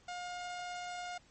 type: tone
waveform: sawtooth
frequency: 713 Hz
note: F5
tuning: 36 cents sharp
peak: -36 dBFS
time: 0.08-1.18 s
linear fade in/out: 5 ms
effects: pink hiss -65 dBFS RMS until 1.3 s + MP3 32 kbps